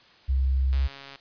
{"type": "tone", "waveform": "sine", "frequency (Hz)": 66.1, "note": "C2", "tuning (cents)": 18, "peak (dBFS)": -20, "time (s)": [0.28, 0.88], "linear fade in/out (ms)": 20}
{"type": "click train", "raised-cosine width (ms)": 0.2, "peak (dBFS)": -25, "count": 60, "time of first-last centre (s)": [0.73, 1.158], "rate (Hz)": 138}
{"effects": ["white hiss -55 dBFS RMS until 1.2 s", "resampled to 11025 Hz"]}